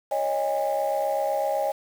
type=chord; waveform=sine; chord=C# suspended second; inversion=none; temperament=equal with one note detuned; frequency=554.4 / 622.3 / 813 Hz; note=C#5 / D#5 / G#5; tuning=0 / 0 / -37 cents; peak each=-26 dBFS; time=0.11-1.72 s; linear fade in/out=10 ms; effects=tanh soft clip ceiling -16 dBFS + 7-bit